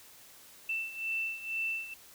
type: beating tone pair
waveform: sine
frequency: 2667 / 2669.1 Hz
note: E7 / E7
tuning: +20 / +21 cents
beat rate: 2.1 Hz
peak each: -34 / -38 dBFS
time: 0.69-1.94 s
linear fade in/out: 5 ms
effects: white hiss -55 dBFS RMS until 2.14 s